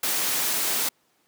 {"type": "noise", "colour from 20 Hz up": "white", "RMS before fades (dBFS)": -25, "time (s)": [0.03, 0.89], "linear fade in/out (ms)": 5, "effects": ["pink hiss -66 dBFS RMS until 1.27 s", "high-pass 200 Hz 12 dB/octave"]}